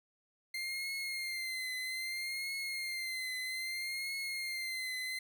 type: tone with vibrato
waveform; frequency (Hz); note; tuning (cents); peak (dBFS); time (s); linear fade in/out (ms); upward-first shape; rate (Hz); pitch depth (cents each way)
30% pulse; 2100; C7; +6; -34; 0.54-5.19; 5; triangle; 0.62; 63
effects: 12-bit